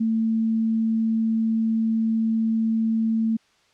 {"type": "tone", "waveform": "sine", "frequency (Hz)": 223.7, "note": "A3", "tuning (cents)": 29, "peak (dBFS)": -19, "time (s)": [0, 3.37], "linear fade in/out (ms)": 10, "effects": ["white hiss -61 dBFS RMS until 3.73 s", "low-pass 5000 Hz 12 dB/octave"]}